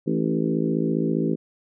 harmonic tone with a mistuned harmonic, 55 Hz, A1, in tune, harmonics 3 / 4 / 5 / 6 / 7 / 8 / 9, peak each -26 / -26 / -27 / -29 / -28 / -33 / -35 dBFS, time 0.06-1.36 s, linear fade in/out 20 ms, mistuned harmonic 6, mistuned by -29 cents, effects none

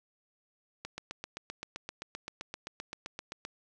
click train, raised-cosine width 0.2 ms, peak -22 dBFS, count 21, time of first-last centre 0.85-3.451 s, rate 7.69 Hz, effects none

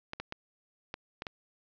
clicks, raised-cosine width 0.3 ms, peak -21 dBFS, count 6, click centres 0.134 / 0.2 / 0.324 / 0.941 / 1.221 / 1.268 s, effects resampled to 16000 Hz + 10-bit

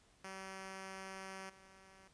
5% pulse tone with level steps, 191.3 Hz, G3, 42 cents flat, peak -35 / -49 dBFS, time 0.24-2.08 s, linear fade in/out 5 ms, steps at 1.49 s, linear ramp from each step 10 ms, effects pink hiss -69 dBFS RMS until 2.13 s + resampled to 22050 Hz

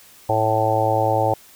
harmonic tone, 110 Hz, A2, in tune, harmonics 1 / 3 / 4 / 5 / 6 / 7 / 8, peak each -24 / -28 / -27 / -22 / -26 / -21 / -24 dBFS, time 0.29-1.34 s, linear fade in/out 5 ms, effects white hiss -48 dBFS RMS until 1.55 s

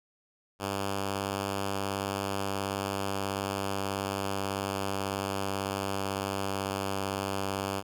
5% pulse tone with pitch glide, 98.7 to 97.79 Hz, G2 to G2, +12 to -4 cents, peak -19 dBFS, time 0.59-7.83 s, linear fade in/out 50 ms, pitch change -16 cents, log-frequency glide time 1.63-7.49 s, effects none

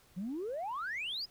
sine exponential sweep, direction up, 170.4 to 5200 Hz, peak -34 dBFS, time 0.16-1.26 s, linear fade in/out 20 ms, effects tanh soft clip ceiling -32 dBFS + pink hiss -64 dBFS RMS until 1.3 s

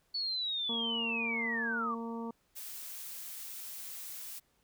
sine linear sweep, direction down, 4464 to 1108.7 Hz, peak -32 dBFS, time 0.14-1.95 s, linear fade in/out 10 ms
harmonic tone, 230.2 Hz, A#3, 22 cents flat, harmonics 1 / 2 / 3 / 4 / 5, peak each -38 / -43 / -52 / -45 / -50 dBFS, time 0.69-2.31 s, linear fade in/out 5 ms
blue noise, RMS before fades -44 dBFS, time 2.55-4.4 s, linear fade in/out 20 ms
effects pink hiss -73 dBFS RMS until 4.63 s

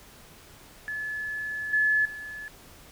sine tone with level steps, 1719 Hz, A6, 41 cents flat, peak -30 / -20 / -36 dBFS, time 0.88-2.48 s, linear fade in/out 0 ms, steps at 1.73 / 2.05 s, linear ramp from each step 5 ms, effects pink hiss -51 dBFS RMS until 2.91 s

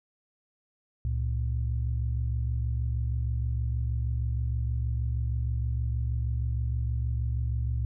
sine tone pair together, 68 / 114.36 Hz, C#2 / A#2, -33 / -33 cents, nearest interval major sixth, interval 900 cents, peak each -27 / -29 dBFS, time 1.05-7.85 s, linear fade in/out 0 ms, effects tanh soft clip ceiling -19 dBFS

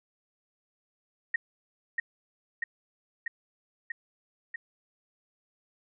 sine tone with echo, 1866 Hz, A#6, 1 cent sharp, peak -23 dBFS, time 1.34-1.36 s, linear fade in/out 5 ms, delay 640 ms, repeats 5, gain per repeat -2 dB, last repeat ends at 4.56 s, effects none

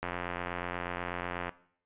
click train, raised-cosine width 0.5 ms, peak -19 dBFS, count 130, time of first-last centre 0.03-1.493 s, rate 88.2 Hz, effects noise-tail reverb RT60 0.6 s tail -19 dB re dry + resampled to 8000 Hz

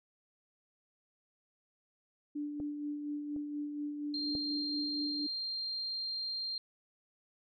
sine tone with tremolo, 293.7 Hz, D4, in tune, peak -34 dBFS, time 2.35-5.27 s, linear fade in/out 10 ms, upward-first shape sine, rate 4.2 Hz, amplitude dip 40%
clicks, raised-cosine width 2 ms, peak -31 / -37 / -28 dBFS, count 3, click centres 2.601 / 3.363 / 4.352 s
sine tone, 4186 Hz, C8, in tune, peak -35 dBFS, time 4.14-6.58 s, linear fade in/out 2 ms
effects none

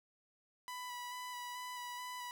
sawtooth tone with vibrato, 987.8 Hz, B5, in tune, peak -39 dBFS, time 0.68-2.31 s, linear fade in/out 0 ms, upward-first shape square, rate 2.3 Hz, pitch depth 14 cents each way, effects none

